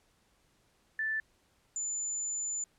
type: tone pair in turn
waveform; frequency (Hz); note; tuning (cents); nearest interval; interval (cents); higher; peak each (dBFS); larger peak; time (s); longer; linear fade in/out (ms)
sine; 1760 / 7040; A6 / A8; 0 / 0; 2 octaves; 2400; second; -30 / -32; first; 0.99-1.2 / 1.76-2.64; second; 2
effects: pink hiss -70 dBFS RMS until 2.78 s + low-pass 11000 Hz 12 dB/octave